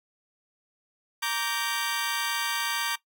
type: chord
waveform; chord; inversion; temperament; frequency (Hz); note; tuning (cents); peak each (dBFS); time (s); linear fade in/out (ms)
15% pulse; G minor; first; equal with one note detuned; 932.3 / 1160.5 / 1568; Bb5 / D6 / G6; 0 / -21 / 0; -25; 1.22-2.96; 10
effects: noise-tail reverb RT60 0.1 s tail -17 dB re dry